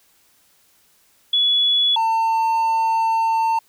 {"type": "tone pair in turn", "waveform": ["sine", "triangle"], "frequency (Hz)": [3400, 900.5], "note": ["G#7", "A5"], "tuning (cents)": [40, 40], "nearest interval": "octave + major seventh", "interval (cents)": 2300, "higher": "first", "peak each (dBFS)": [-14, -14], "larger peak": "neither", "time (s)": [[1.33, 1.96], [1.96, 3.59]], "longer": "second", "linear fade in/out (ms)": 5, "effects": ["white hiss -58 dBFS RMS until 3.68 s"]}